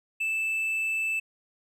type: tone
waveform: triangle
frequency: 2637 Hz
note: E7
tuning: in tune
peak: -24 dBFS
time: 0.2-1.2 s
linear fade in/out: 10 ms
effects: none